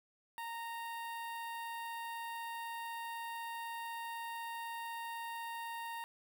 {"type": "tone with notch filter", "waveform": "sawtooth", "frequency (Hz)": 926, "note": "A#5", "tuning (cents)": -12, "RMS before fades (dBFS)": -43, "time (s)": [0.38, 6.04], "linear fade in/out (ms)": 0, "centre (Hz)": 6200, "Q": 0.81, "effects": []}